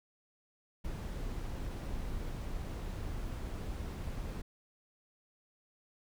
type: noise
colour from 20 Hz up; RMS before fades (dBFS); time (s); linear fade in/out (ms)
brown; -39; 0.84-4.42; 10
effects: none